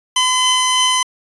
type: tone pair together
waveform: sawtooth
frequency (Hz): 1018 / 3051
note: C6 / G7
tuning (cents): -48 / -48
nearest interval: octave + perfect fifth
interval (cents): 1900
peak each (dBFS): -12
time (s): 0.16-1.03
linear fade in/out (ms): 5
effects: resampled to 24000 Hz